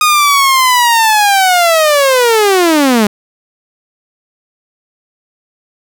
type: linear sweep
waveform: sawtooth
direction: down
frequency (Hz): 1242 to 200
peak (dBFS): -3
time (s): 0.01-3.07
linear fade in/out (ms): 2
effects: none